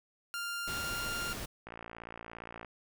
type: tone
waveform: sawtooth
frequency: 1396.9 Hz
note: F6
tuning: in tune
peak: -32 dBFS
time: 0.34-1.33 s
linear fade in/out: 0 ms
type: noise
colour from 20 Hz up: pink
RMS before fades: -41 dBFS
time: 0.67-1.46 s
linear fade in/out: 10 ms
type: click train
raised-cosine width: 0.5 ms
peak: -29 dBFS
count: 57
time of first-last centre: 1.67-2.647 s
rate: 57.3 Hz
effects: none